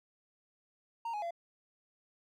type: tone with pitch steps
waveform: triangle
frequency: 924 / 836 / 682 Hz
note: A#5 / G#5 / F5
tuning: -16 / +11 / -41 cents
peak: -33 dBFS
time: 1.05-1.308 s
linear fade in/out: 5 ms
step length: 86 ms
effects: none